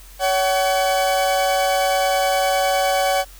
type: tone pair together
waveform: 40% pulse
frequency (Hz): 564 / 755.2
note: C#5 / F#5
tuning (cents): +30 / +35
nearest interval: perfect fourth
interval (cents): 505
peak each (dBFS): -19 / -18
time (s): 0.19-3.25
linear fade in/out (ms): 50
effects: added 45 Hz sine -41 dBFS peak until 3.39 s + white hiss -46 dBFS RMS until 3.39 s